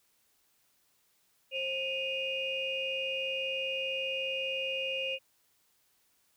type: tone cluster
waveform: sine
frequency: 533 / 2486 / 2831 Hz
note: C5 / D#7 / F7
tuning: +32 / -2 / +23 cents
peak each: -36 / -35 / -35 dBFS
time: 1.51-5.19 s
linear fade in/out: 50 ms
effects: tanh soft clip ceiling -22 dBFS + white hiss -71 dBFS RMS until 6.36 s